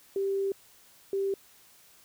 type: tone pair in turn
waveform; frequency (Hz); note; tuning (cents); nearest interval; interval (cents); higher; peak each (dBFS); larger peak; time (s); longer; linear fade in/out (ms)
sine; 392 / 392; G4 / G4; 0 / 0; unison; 0; neither; -26; neither; 0.16-0.52 / 1.13-1.34; first; 2
effects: white hiss -58 dBFS RMS until 2.04 s